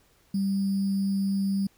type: tone with sample-and-hold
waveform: sine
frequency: 196 Hz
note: G3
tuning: in tune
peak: -23 dBFS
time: 0.34-1.67 s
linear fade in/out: 5 ms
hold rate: 4900 Hz
effects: pink hiss -63 dBFS RMS until 1.77 s